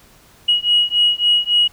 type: beating tone pair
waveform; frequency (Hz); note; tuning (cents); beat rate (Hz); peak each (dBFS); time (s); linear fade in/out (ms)
sine; 2900 / 2903.6; F#7 / F#7; -35 / -33; 3.6; -15; 0.48-1.68; 10
effects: tanh soft clip ceiling -5 dBFS + pink hiss -49 dBFS RMS until 1.72 s